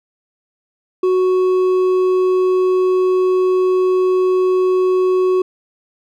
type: tone with hard clipping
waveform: triangle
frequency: 370 Hz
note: F#4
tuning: in tune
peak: -13 dBFS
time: 1.03-5.42 s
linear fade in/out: 5 ms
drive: 8 dB
effects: none